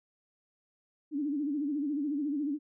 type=tone with vibrato; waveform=sine; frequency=290.3 Hz; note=D4; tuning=20 cents flat; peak=-29 dBFS; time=1.11-2.59 s; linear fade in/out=50 ms; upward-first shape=sine; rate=14 Hz; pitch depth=110 cents each way; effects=none